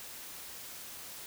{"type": "silence", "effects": ["white hiss -46 dBFS RMS until 1.26 s"]}